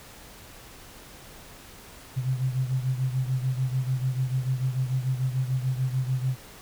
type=beating tone pair; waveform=sine; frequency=128.1 / 134.9 Hz; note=C3 / C#3; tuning=-36 / -47 cents; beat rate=6.8 Hz; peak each=-25 / -30 dBFS; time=2.16-6.36 s; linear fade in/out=20 ms; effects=pink hiss -47 dBFS RMS until 6.61 s